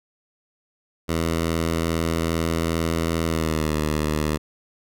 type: tone with pitch glide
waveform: 10% pulse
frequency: 82.41 to 76.45 Hz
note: E2 to D#2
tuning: 0 to -30 cents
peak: -13 dBFS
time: 1.08-4.38 s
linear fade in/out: 20 ms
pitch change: -130 cents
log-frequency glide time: 3.25-3.75 s
effects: none